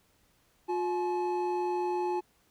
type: tone pair together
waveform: triangle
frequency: 357.3 / 854 Hz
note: F4 / G#5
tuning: +40 / +48 cents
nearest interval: octave + minor third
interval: 1508 cents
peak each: -28 / -30 dBFS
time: 0.68-2.21 s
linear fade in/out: 20 ms
effects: pink hiss -68 dBFS RMS until 2.5 s